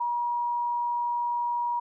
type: tone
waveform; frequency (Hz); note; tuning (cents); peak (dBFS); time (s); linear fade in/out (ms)
sine; 957; A#5; +45; -25; 0-1.8; 10
effects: none